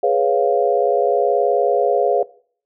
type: chord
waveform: sine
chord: C# dominant seventh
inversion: second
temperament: equal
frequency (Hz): 415.3 / 493.9 / 554.4 / 698.5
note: G#4 / B4 / C#5 / E#5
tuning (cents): 0 / 0 / 0 / 0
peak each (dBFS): -19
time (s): 0.03-2.23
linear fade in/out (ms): 5
effects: noise-tail reverb RT60 0.5 s tail -20 dB re dry